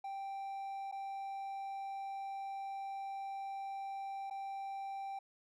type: tone with dropouts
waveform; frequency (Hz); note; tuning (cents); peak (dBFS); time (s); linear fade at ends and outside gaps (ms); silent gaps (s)
triangle; 784; G5; 0; -38; 0.04-5.19; 5; 0.915-0.923 / 4.3-4.308
effects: none